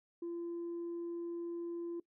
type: tone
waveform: sine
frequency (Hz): 341.7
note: F4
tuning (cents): -38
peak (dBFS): -36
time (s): 0.22-2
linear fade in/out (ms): 5
effects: noise-tail reverb RT60 0.1 s tail -20 dB re dry + tanh soft clip ceiling -36 dBFS